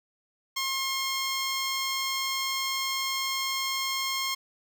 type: tone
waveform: 10% pulse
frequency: 1072 Hz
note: C6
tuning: 42 cents sharp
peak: -19 dBFS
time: 0.56-4.35 s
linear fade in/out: 10 ms
effects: none